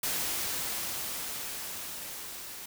white noise with level ramp, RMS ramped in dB -31 to -43 dBFS, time 0.03-2.66 s, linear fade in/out 5 ms, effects none

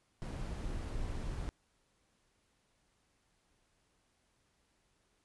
brown noise, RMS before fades -39 dBFS, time 0.22-1.49 s, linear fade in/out 0 ms, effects pink hiss -75 dBFS RMS until 5.24 s + resampled to 24000 Hz

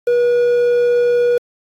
triangle tone with quantisation, 483.1 Hz, B4, 38 cents flat, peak -9 dBFS, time 0.07-1.38 s, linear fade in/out 5 ms, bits 6, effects AAC 48 kbps

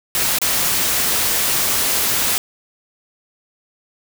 white noise with dropouts, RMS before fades -18 dBFS, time 0.15-2.38 s, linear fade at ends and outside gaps 1 ms, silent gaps 0.386-0.416 s, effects none

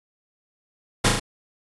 pink noise with echo, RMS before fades -17 dBFS, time 1.04-1.09 s, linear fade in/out 10 ms, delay 36 ms, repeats 3, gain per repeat -3 dB, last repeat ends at 1.198 s, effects resampled to 24000 Hz

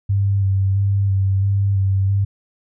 sine tone with vibrato, 98 Hz, G2, in tune, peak -14 dBFS, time 0.09-2.25 s, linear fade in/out 10 ms, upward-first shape square, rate 1.5 Hz, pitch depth 21 cents each way, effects none

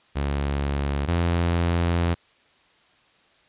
sawtooth tone pair in turn, 70.7 / 85.52 Hz, C#2 / F2, +35 / -36 cents, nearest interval minor third, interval 329 cents, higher second, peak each -19 / -16 dBFS, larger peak second, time 0.15-1.07 / 1.07-2.15 s, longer second, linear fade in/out 20 ms, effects white hiss -59 dBFS RMS until 3.48 s + resampled to 8000 Hz

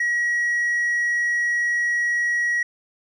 triangle tone with hard clipping, 1911 Hz, A#6, 43 cents sharp, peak -18 dBFS, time 0-2.63 s, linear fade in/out 5 ms, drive 1 dB, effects none

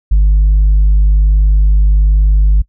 sine tone, 50.6 Hz, G#1, 44 cents flat, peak -3 dBFS, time 0.11-2.62 s, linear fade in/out 10 ms, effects noise-tail reverb RT60 0.1 s tail -23 dB re dry + tanh soft clip ceiling -4 dBFS

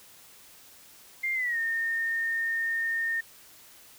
sine tone with pitch glide, 2100 to 1828.2 Hz, C7 to A#6, +6 to -34 cents, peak -26 dBFS, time 1.23-3.21 s, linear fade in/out 10 ms, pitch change -240 cents, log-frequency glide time 1.34-1.58 s, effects white hiss -53 dBFS RMS until 3.98 s

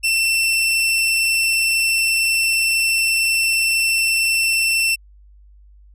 sawtooth tone, 2689 Hz, E7, 34 cents sharp, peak -12 dBFS, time 0.03-4.96 s, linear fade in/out 20 ms, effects added 50 Hz sine -44 dBFS peak until 5.94 s + resampled to 32000 Hz

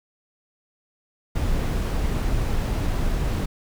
brown noise, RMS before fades -23 dBFS, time 1.35-3.46 s, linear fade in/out 10 ms, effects none

